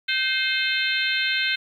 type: harmonic tone with a mistuned harmonic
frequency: 517 Hz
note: C5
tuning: 21 cents flat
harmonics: 3 / 4 / 5 / 6 / 7 / 8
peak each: -26 / -27 / -28 / -29 / -29 / -30 dBFS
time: 0.08-1.56 s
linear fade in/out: 10 ms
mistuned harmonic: 4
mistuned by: +38 cents
effects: 9-bit